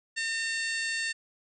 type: harmonic tone with a mistuned harmonic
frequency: 907 Hz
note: A#5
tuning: 48 cents flat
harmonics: 2 / 3 / 4 / 5 / 6 / 7 / 8 / 9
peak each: -31 / -36 / -42 / -37 / -47 / -48 / -43 / -43 dBFS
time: 0.16-1.13 s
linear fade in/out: 20 ms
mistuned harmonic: 5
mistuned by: -20 cents
effects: none